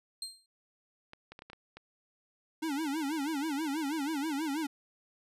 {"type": "tone with exponential decay", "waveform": "30% pulse", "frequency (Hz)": 4186, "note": "C8", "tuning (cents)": 0, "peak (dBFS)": -31, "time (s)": [0.22, 0.46], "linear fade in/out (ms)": 2, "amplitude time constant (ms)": 52}
{"type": "clicks", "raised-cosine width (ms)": 0.3, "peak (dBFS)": -31, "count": 7, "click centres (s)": [1.134, 1.32, 1.391, 1.421, 1.5, 1.532, 1.77]}
{"type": "tone with vibrato", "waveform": "square", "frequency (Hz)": 297.9, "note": "D4", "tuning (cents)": 25, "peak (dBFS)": -32, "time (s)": [2.62, 4.67], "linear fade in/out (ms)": 10, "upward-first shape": "sine", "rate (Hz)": 6.2, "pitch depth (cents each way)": 160}
{"effects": ["resampled to 32000 Hz"]}